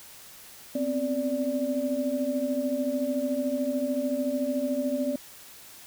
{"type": "tone cluster", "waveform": "sine", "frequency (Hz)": [251.4, 265, 583], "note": ["B3", "C4", "D5"], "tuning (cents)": [31, 22, -13], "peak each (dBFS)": [-31, -29, -29], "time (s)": [0.75, 5.16], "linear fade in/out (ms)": 5, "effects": ["white hiss -48 dBFS RMS until 5.86 s"]}